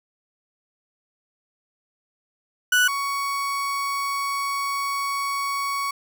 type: tone pair in turn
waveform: 35% pulse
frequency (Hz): 1480 / 1117.2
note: F#6 / C#6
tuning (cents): 0 / +13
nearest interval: perfect fourth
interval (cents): 487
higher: first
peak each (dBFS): -14 / -22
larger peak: first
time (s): 2.72-2.88 / 2.88-5.91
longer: second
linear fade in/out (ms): 5
effects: none